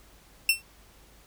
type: tone with exponential decay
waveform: sawtooth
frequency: 2699 Hz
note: E7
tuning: 40 cents sharp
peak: -12 dBFS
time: 0.49-0.62 s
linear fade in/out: 2 ms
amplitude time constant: 28 ms
effects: added 50 Hz sine -57 dBFS peak until 1.26 s + pink hiss -57 dBFS RMS until 1.26 s